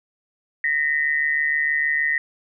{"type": "tone pair together", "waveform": "sine", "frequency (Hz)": [1850.6, 1997], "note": ["A#6", "B6"], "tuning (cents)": [-13, 19], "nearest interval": "minor second", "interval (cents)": 132, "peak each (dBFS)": [-20, -23], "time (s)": [0.64, 2.18], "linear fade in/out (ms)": 2, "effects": []}